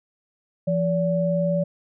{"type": "tone pair together", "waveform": "sine", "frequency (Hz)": [170.7, 574.7], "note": ["F3", "D5"], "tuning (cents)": [-39, -38], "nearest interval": "octave + major sixth", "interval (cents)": 2101, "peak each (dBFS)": -22, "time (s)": [0.67, 1.64], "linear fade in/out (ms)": 10, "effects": []}